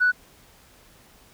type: tone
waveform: sine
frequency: 1480 Hz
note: F#6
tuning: in tune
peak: -15 dBFS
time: 0-0.12 s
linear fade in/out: 20 ms
effects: tanh soft clip ceiling -12 dBFS + pink hiss -54 dBFS RMS until 1.33 s